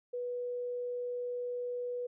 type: tone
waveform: sine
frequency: 490 Hz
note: B4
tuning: 14 cents flat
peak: -34 dBFS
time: 0.13-2.07 s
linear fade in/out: 10 ms
effects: none